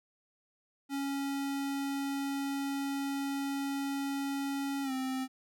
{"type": "tone with pitch glide", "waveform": "square", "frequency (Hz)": [277.2, 261.6], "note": ["C#4", "C4"], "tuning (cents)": [0, 0], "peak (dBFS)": -33, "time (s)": [0.89, 5.28], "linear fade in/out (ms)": 50, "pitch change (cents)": -100, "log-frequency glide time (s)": [4.83, 4.92], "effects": []}